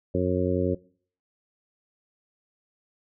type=harmonic tone; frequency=91 Hz; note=F#2; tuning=28 cents flat; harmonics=1 / 2 / 3 / 4 / 5 / 6; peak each=-29 / -29 / -29 / -29 / -29 / -29 dBFS; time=0.14-0.75 s; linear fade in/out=10 ms; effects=noise-tail reverb RT60 0.5 s tail -22 dB re dry